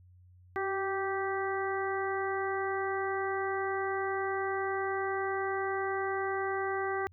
harmonic tone with a mistuned harmonic, 390 Hz, G4, 9 cents flat, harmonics 1 / 2 / 3 / 4 / 5, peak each -33 / -36 / -38 / -39 / -40 dBFS, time 0.56-7.07 s, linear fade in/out 0 ms, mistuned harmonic 1, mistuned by -27 cents, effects added 90 Hz sine -55 dBFS peak until 7.12 s

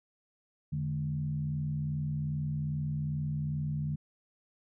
sine tone with frequency modulation, 148.5 Hz, D3, 20 cents sharp, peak -30 dBFS, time 0.72-3.96 s, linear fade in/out 10 ms, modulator 62.5 Hz, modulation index 0.65, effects none

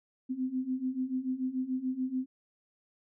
sine beating tone pair, 253.8 / 260.7 Hz, B3 / C4, +47 / -6 cents, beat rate 6.9 Hz, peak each -35 / -32 dBFS, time 0.29-2.26 s, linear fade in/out 20 ms, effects none

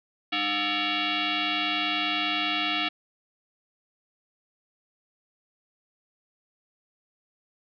sine tone with frequency modulation, 304.9 Hz, D#4, 35 cents flat, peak -24 dBFS, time 0.32-2.89 s, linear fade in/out 10 ms, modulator 510 Hz, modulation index 6.8, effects none

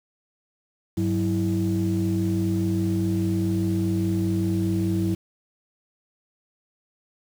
sine tone cluster, 100.2 / 185.1 / 327.8 Hz, G2 / F#3 / E4, +38 / +1 / -10 cents, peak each -24 dBFS, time 0.97-5.15 s, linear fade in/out 10 ms, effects tanh soft clip ceiling -15 dBFS + 7-bit

